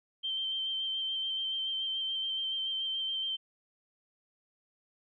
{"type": "tone with vibrato", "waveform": "sine", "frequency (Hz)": 3129, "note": "G7", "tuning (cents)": -4, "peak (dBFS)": -31, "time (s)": [0.23, 3.37], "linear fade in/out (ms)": 20, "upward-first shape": "square", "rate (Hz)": 7, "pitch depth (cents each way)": 14, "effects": []}